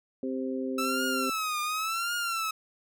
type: harmonic tone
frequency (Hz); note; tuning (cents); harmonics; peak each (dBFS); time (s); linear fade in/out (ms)
130.81; C3; 0; 2 / 3 / 4; -31 / -35 / -37; 0.23-1.3; 2
type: tone with vibrato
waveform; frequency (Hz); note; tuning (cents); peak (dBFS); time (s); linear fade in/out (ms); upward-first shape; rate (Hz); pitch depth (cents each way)
sawtooth; 1313; E6; -7; -25; 0.78-2.51; 5; triangle; 0.91; 150
effects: none